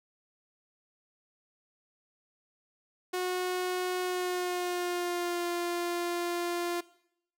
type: tone with pitch glide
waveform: sawtooth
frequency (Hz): 364.4 to 347.7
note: F#4 to F4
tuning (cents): -26 to -8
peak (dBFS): -26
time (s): 3.13-6.81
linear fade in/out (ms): 10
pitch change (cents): -82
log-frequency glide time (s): 4.02-5.47
effects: noise-tail reverb RT60 0.7 s tail -19 dB re dry